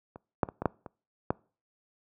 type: clicks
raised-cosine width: 1 ms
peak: -29 / -9 / -24 / -18 / -9 / -27 / -11 dBFS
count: 7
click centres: 0.159 / 0.432 / 0.488 / 0.62 / 0.657 / 0.862 / 1.305 s
effects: noise-tail reverb RT60 0.4 s tail -25 dB re dry + high-pass 80 Hz 12 dB/octave